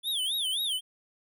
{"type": "tone with vibrato", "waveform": "square", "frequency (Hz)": 3376, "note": "G#7", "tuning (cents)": 28, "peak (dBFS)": -28, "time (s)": [0.03, 0.81], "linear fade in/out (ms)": 50, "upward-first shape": "sine", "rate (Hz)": 3.8, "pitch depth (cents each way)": 210, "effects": []}